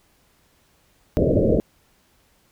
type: low-pass noise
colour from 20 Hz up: white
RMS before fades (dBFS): -18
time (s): 1.17-1.6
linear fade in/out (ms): 0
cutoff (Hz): 610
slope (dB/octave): 96
effects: pink hiss -61 dBFS RMS until 2.51 s